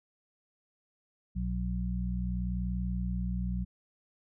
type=harmonic tone; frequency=60.7 Hz; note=B1; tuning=29 cents flat; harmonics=1 / 2 / 3; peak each=-32 / -39 / -34 dBFS; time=1.35-3.65 s; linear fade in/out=20 ms; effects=none